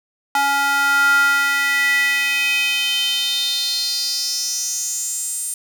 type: tone with high-pass filter sweep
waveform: square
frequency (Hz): 280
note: C#4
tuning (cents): +18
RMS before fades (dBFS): -19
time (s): 0.35-5.54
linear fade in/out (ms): 2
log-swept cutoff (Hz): 1000 to 8800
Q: 5.4
effects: none